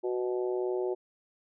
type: harmonic tone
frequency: 123.47 Hz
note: B2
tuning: in tune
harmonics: 3 / 4 / 5 / 6 / 7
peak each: -29 / -37 / -39 / -46 / -44 dBFS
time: 0.03-0.95 s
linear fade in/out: 20 ms
effects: none